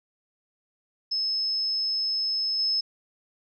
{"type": "tone with level steps", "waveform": "sine", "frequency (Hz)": 5200, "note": "E8", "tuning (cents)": -24, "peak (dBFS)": [-24, -22], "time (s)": [1.11, 2.81], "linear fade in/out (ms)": 10, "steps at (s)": 2.59, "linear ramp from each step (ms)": 2, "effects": []}